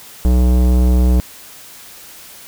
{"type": "tone with tanh clipping", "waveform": "sine", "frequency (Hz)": 61.74, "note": "B1", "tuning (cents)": 0, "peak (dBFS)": -11, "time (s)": [0.25, 1.2], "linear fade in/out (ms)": 0, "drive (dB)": 18, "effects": ["white hiss -38 dBFS RMS until 2.47 s"]}